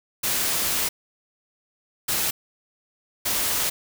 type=noise bursts at uneven times; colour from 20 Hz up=white; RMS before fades=-24 dBFS; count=3; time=0.23-0.89 / 2.08-2.31 / 3.25-3.7 s; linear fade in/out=10 ms; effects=none